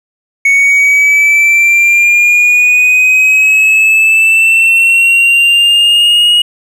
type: linear sweep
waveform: triangle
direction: up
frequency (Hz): 2217 to 2891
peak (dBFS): -3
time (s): 0.45-6.42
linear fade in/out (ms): 5
effects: none